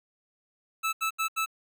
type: tone bursts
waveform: 25% pulse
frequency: 1311 Hz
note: E6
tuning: 10 cents flat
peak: -22 dBFS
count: 4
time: 0.83-1.461 s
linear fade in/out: 20 ms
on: 100 ms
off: 77 ms
effects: none